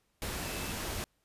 sine tone in noise, 2637 Hz, E7, in tune, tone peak -47 dBFS, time 0.46-0.72 s, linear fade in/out 0 ms, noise pink, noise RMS -37 dBFS, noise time 0.22-1.04 s, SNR -13 dB, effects pink hiss -75 dBFS RMS until 1.24 s + resampled to 32000 Hz

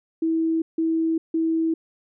sine tone bursts, 324.9 Hz, E4, 25 cents flat, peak -19 dBFS, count 3, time 0.22-1.74 s, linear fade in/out 5 ms, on 400 ms, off 160 ms, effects none

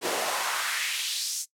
pink noise with high-pass filter sweep, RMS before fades -29 dBFS, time 0.01-1.46 s, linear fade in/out 50 ms, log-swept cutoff 380 to 7100 Hz, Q 2, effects noise-tail reverb RT60 0.1 s tail -19 dB re dry + low-pass 12000 Hz 12 dB/octave

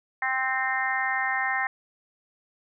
harmonic tone, 261.6 Hz, C4, in tune, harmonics 3 / 4 / 5 / 6 / 7 / 8, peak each -30 / -33 / -36 / -35 / -27 / -32 dBFS, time 0.22-1.67 s, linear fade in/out 2 ms, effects none

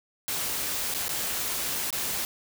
white noise with dropouts, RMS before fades -30 dBFS, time 0.28-2.25 s, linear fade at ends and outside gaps 0 ms, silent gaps 0.94-0.947 / 1.082-1.092 / 1.905-1.927 s, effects none

